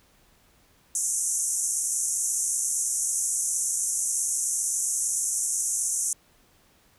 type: band-pass noise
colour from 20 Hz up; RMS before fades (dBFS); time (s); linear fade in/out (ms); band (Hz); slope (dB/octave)
pink; -27; 0.95-6.13; 2; 6000 to 11000; 96
effects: pink hiss -61 dBFS RMS until 6.98 s